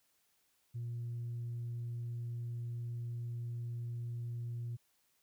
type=tone; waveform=sine; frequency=118.7 Hz; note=A#2; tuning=32 cents sharp; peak=-36 dBFS; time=0.74-4.77 s; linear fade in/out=20 ms; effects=tanh soft clip ceiling -35 dBFS + white hiss -75 dBFS RMS until 5.22 s